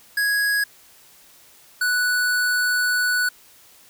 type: tone pair in turn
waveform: square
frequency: 1661.2 / 1480.3 Hz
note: G#6 / F#6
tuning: 0 / 0 cents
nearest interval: major second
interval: 200 cents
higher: first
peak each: -19 dBFS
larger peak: neither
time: 0.17-0.64 / 1.81-3.29 s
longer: second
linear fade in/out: 5 ms
effects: white hiss -51 dBFS RMS until 3.89 s